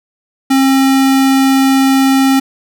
square tone, 268.4 Hz, C4, 44 cents sharp, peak -8 dBFS, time 0.5-2.4 s, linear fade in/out 10 ms, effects none

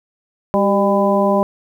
harmonic tone with a mistuned harmonic, 200 Hz, G3, 35 cents sharp, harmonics 1 / 2 / 3 / 4 / 5, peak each -17 / -20 / -16 / -22 / -20 dBFS, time 0.54-1.43 s, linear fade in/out 0 ms, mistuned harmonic 2, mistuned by -52 cents, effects 8-bit

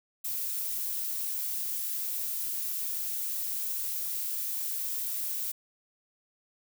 violet noise with high-pass filter sweep, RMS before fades -33 dBFS, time 0.24-5.52 s, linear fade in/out 10 ms, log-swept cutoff 250 to 640 Hz, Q 1.3, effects none

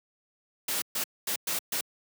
white noise bursts at uneven times, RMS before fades -30 dBFS, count 5, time 0.68-0.82 / 0.95-1.04 / 1.27-1.36 / 1.47-1.59 / 1.72-1.81 s, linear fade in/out 5 ms, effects high-pass 150 Hz 12 dB/octave

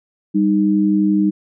sine tone pair together, 196.95 / 308.6 Hz, G3 / D#4, +8 / -14 cents, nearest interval minor sixth, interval 778 cents, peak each -15 dBFS, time 0.34-1.31 s, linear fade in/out 20 ms, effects none

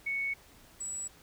sine tone pair in turn, 2217 / 7837 Hz, C#7 / B8, 0 / -14 cents, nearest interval octave + minor seventh, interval 2186 cents, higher second, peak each -30 / -35 dBFS, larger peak first, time 0.06-0.34 / 0.8-1.08 s, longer neither, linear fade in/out 10 ms, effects pink hiss -58 dBFS RMS until 1.22 s

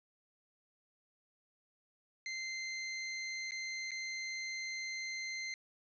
sawtooth tone with dropouts, 2079 Hz, C7, 12 cents flat, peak -35 dBFS, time 2.26-5.54 s, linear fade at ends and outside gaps 1 ms, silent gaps 3.509-3.519 / 3.908-3.916 s, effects resampled to 16000 Hz

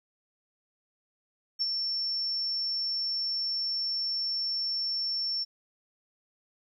sine tone with ADSR envelope, 5420 Hz, E8, 47 cents sharp, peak -24 dBFS, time 1.59-5.45 s, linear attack 27 ms, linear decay 33 ms, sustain -4 dB, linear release 24 ms, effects 11-bit

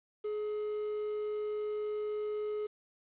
triangle tone, 422.2 Hz, G#4, 29 cents sharp, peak -31 dBFS, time 0.24-2.67 s, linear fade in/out 10 ms, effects resampled to 8000 Hz + 10-bit

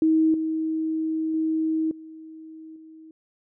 sine tone with level steps, 318 Hz, D#4, 38 cents sharp, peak -16 / -23 / -21 / -39 / -43 dBFS, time 0.02-3.11 s, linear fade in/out 2 ms, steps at 0.34 / 1.34 / 1.91 / 2.76 s, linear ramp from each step 2 ms, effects none

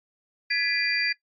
sine tone cluster, 1686 / 1996 / 2403 / 4709 Hz, G#6 / B6 / D7 / D8, +26 / +18 / +39 / +4 cents, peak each -28 dBFS, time 0.5-1.13 s, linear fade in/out 10 ms, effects noise-tail reverb RT60 0.1 s tail -19 dB re dry + AAC 48 kbps

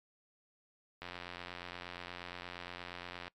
click train, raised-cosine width 0.3 ms, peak -27 dBFS, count 201, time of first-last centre 1.02-3.28 s, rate 88.5 Hz, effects noise-tail reverb RT60 0.1 s tail -22 dB re dry + MP3 96 kbps

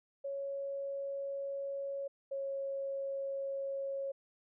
sine tone pair in turn, 554.4 / 548.3 Hz, C#5 / C#5, 0 / -19 cents, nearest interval unison, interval 19 cents, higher first, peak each -36 / -35 dBFS, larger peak second, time 0.24-2.08 / 2.31-4.12 s, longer first, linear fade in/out 10 ms, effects none

